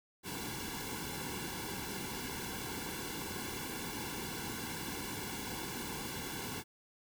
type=noise with comb filter; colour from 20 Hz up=pink; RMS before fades=-41 dBFS; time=0.23-6.64 s; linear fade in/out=50 ms; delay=1.6 ms; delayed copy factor=-1; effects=none